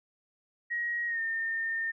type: tone with pitch glide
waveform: sine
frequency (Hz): 1894 to 1816.8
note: A#6 to A#6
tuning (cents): +27 to -45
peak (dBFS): -29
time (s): 0.7-1.92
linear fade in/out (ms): 20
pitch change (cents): -72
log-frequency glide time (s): 1.07-1.2
effects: none